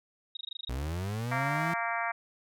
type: tone bursts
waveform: sine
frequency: 3757 Hz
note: A#7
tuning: 13 cents sharp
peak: -35 dBFS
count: 9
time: 0.35-0.69 s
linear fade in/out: 5 ms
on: 20 ms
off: 20 ms
type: linear sweep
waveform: 35% pulse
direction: up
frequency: 58.4 to 170.4 Hz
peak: -30 dBFS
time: 0.69-1.74 s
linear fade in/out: 5 ms
type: harmonic tone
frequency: 231.2 Hz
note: A#3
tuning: 14 cents flat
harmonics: 3 / 4 / 5 / 6 / 7 / 8 / 9 / 10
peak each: -35 / -36 / -37 / -38 / -38 / -39 / -40 / -40 dBFS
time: 1.31-2.12 s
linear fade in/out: 10 ms
effects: none